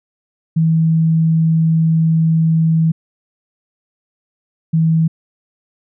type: tone pair in turn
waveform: sine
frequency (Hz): 161.8 / 161.8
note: E3 / E3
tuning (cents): -32 / -32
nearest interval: unison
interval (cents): 0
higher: neither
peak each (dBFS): -10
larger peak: neither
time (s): 0.56-2.92 / 4.73-5.08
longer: first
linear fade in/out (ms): 10
effects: none